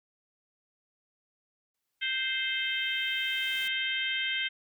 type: noise with exponential growth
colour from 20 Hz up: white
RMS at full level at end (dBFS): -46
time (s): 1.74-3.68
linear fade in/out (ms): 5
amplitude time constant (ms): 420
type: harmonic tone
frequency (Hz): 523.3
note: C5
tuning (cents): 0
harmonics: 3 / 4 / 5 / 6 / 7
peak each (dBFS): -35 / -33 / -38 / -32 / -41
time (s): 2.01-4.49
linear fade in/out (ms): 20
effects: none